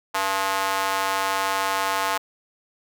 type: tone with high-pass filter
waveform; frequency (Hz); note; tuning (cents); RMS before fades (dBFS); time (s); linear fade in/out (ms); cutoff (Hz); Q
square; 96.8; G2; -21; -24; 0.14-2.18; 10; 920; 1.9
effects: none